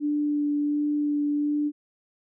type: tone with vibrato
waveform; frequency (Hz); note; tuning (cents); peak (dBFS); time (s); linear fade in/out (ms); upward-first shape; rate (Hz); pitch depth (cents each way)
sine; 293.7; D4; 0; -22; 0-1.72; 50; sine; 1.4; 10
effects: none